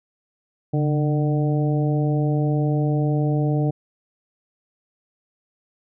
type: harmonic tone with a mistuned harmonic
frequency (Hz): 150.6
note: D3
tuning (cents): +44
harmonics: 1 / 2 / 3 / 4 / 5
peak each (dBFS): -19 / -25 / -29 / -31 / -33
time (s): 0.73-3.71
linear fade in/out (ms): 10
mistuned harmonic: 1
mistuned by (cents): -71
effects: none